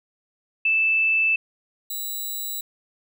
sine / 5% pulse tone pair in turn, 2637 / 3920 Hz, E7 / B7, 0 / -14 cents, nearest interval perfect fifth, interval 686 cents, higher second, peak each -17 / -20 dBFS, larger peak first, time 0.65-1.36 / 1.9-2.61 s, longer neither, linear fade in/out 5 ms, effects none

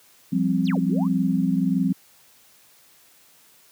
sine chord, F suspended second, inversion none, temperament equal, 174.61 / 196 / 261.6 Hz, F3 / G3 / C4, 0 / 0 / 0 cents, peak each -23 dBFS, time 0.32-1.93 s, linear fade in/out 10 ms
sine exponential two-way sweep, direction down then up, 7459 to 175.2 to 1295 Hz, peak -31 dBFS, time 0.64-1.08 s, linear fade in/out 50 ms, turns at 0.82 s
effects white hiss -55 dBFS RMS until 3.71 s + high-pass 80 Hz 12 dB/octave

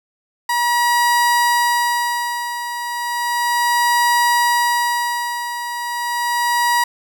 30% pulse tone with tremolo, 960 Hz, B5, 49 cents flat, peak -10 dBFS, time 0.49-6.84 s, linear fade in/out 5 ms, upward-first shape sine, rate 0.34 Hz, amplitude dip 70%, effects none

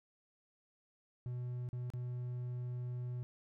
triangle tone with dropouts, 123.4 Hz, B2, 1 cent flat, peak -36 dBFS, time 1.26-3.23 s, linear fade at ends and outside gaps 0 ms, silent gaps 1.689-1.73 / 1.902-1.936 s, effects none

